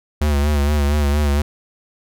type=tone with vibrato; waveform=square; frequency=72.9 Hz; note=D2; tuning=12 cents flat; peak=-15 dBFS; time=0.21-1.42 s; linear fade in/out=5 ms; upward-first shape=sine; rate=4.3 Hz; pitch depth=55 cents each way; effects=none